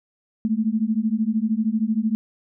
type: beating tone pair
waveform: sine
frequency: 213.1 / 226.1 Hz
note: G#3 / A3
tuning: +45 / +47 cents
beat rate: 13 Hz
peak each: -22 / -22 dBFS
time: 0.45-2.15 s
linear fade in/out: 0 ms
effects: none